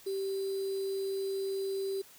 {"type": "tone with sample-and-hold", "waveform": "sine", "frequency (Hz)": 388.8, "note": "G4", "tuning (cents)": -14, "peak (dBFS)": -31, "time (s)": [0.06, 2.02], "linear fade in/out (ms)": 10, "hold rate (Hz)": 4410, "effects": ["white hiss -56 dBFS RMS until 2.18 s"]}